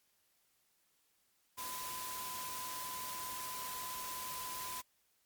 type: tone in noise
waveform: sine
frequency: 1012 Hz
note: B5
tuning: 42 cents sharp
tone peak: -44 dBFS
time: 1.57-4.82 s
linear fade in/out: 20 ms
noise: white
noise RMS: -44 dBFS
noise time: 1.57-4.82 s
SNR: -3 dB
effects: white hiss -75 dBFS RMS until 5.25 s + MP3 96 kbps